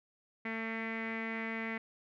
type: tone with low-pass filter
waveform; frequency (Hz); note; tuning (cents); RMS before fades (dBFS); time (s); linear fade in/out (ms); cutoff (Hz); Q
sawtooth; 224.8; A3; +37; -38; 0.45-1.78; 5; 2100; 8.2
effects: none